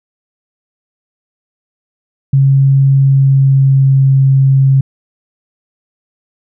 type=tone with pitch glide; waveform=sine; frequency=136.5 to 135.09 Hz; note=C#3 to C#3; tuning=-26 to -44 cents; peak=-5 dBFS; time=2.33-4.81 s; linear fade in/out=5 ms; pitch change=-18 cents; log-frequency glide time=2.95-4 s; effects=none